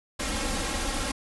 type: noise with comb filter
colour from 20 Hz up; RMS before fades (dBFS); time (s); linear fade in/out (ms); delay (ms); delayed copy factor
pink; -29; 0.19-1.12; 10; 3.7; +0.85
effects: resampled to 24000 Hz

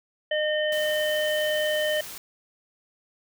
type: harmonic tone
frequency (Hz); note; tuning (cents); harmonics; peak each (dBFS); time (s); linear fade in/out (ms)
610; D#5; -34; 1 / 3 / 5; -24 / -29 / -31; 0.31-2.01; 5
type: noise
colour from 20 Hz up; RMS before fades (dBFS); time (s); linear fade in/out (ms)
white; -39; 0.72-2.18; 2
effects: none

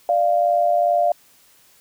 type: tone pair together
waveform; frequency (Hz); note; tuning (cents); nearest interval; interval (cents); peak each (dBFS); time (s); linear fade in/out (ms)
sine; 592 / 694.5; D5 / F5; +14 / -10; minor third; 276; -20 / -16; 0.09-1.12; 2
effects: white hiss -54 dBFS RMS until 1.8 s

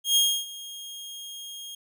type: tone with ADSR envelope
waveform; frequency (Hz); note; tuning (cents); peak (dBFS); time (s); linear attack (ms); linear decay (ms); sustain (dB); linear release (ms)
sawtooth; 3248; G#7; -39; -14; 0.04-1.75; 120; 290; -20; 4
effects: none

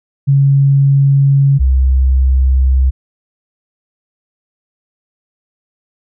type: tone pair in turn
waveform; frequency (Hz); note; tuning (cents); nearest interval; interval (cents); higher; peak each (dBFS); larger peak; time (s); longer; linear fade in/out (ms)
sine; 138.59 / 65.41; C#3 / C2; 0 / 0; octave + minor second; 1300; first; -6 / -7; first; 0.27-1.59 / 1.59-2.91; neither; 20
effects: none

